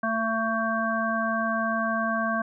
harmonic tone, 224.2 Hz, A3, 33 cents sharp, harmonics 1 / 3 / 5 / 7, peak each -29 / -29 / -29 / -29 dBFS, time 0.03-2.42 s, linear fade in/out 5 ms, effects none

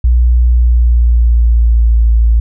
sine tone with pitch glide, 60.2 to 56.49 Hz, B1 to A1, -44 to +46 cents, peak -5 dBFS, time 0.04-2.4 s, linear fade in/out 5 ms, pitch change -110 cents, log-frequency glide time 0.48-2.05 s, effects none

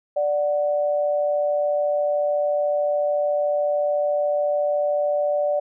sine tone pair together, 587.3 / 741.1 Hz, D5 / F#5, 0 / +3 cents, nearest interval major third, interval 403 cents, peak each -19 / -28 dBFS, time 0.16-5.6 s, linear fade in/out 10 ms, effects none

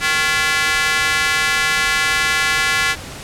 square tone with high-pass filter, 155.2 Hz, D#3, 4 cents flat, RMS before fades -17 dBFS, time 0-2.96 s, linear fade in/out 50 ms, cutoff 1700 Hz, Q 1.9, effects pink hiss -32 dBFS RMS until 3.23 s + low-pass 10000 Hz 12 dB/octave

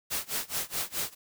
white noise with tremolo, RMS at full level -30 dBFS, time 0.1-1.15 s, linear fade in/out 20 ms, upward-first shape sine, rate 4.7 Hz, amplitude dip 95%, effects none

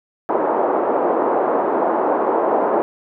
pink band-pass noise, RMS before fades -18 dBFS, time 0.29-2.82 s, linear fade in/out 0 ms, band 340 to 1000 Hz, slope 24 dB/octave, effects none

